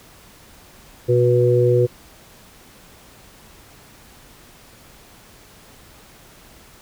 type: harmonic tone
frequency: 122.2 Hz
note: B2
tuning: 18 cents flat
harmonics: 1 / 3 / 4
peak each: -17 / -17 / -17 dBFS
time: 1.08-1.87 s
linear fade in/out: 20 ms
effects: pink hiss -47 dBFS RMS until 6.81 s